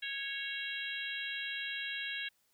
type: harmonic tone with a mistuned harmonic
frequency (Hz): 552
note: C#5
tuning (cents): -7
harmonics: 3 / 4 / 5 / 6 / 7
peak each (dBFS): -41 / -44 / -42 / -43 / -45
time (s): 0.02-2.29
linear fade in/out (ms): 10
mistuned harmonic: 6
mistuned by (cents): -27
effects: white hiss -74 dBFS RMS until 2.53 s